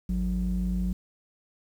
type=ring-modulated tone; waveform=triangle; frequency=65.3 Hz; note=C2; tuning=3 cents flat; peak=-19 dBFS; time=0.09-0.93 s; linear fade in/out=5 ms; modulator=117 Hz; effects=tanh soft clip ceiling -17 dBFS + 9-bit